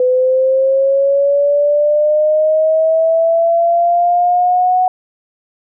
sine linear sweep, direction up, 502 to 740 Hz, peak -9 dBFS, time 0-4.88 s, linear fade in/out 2 ms, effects none

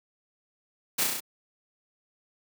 white noise with echo, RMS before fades -26 dBFS, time 0.98-1.04 s, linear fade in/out 10 ms, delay 33 ms, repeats 5, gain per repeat -2 dB, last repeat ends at 1.205 s, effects high-pass 150 Hz 12 dB/octave

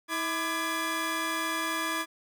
30% pulse tone cluster, 322.6 / 1005 / 1190 / 1683 Hz, E4 / B5 / D6 / G#6, -37 / +30 / +22 / +23 cents, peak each -33 / -33 / -31 / -31 dBFS, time 0.08-2.06 s, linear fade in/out 50 ms, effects none

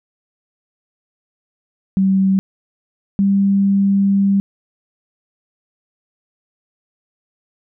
sine tone pair in turn, 192.1 / 197.5 Hz, G3 / G3, -35 / +13 cents, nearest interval unison, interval 48 cents, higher second, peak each -11 / -11 dBFS, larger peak neither, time 1.97-2.39 / 3.19-4.4 s, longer second, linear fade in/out 0 ms, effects none

